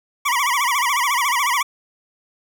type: tone with vibrato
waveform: 25% pulse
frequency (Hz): 1049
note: C6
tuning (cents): +4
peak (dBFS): -13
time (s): 0.25-1.63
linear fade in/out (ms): 10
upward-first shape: sine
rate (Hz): 14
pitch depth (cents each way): 180
effects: none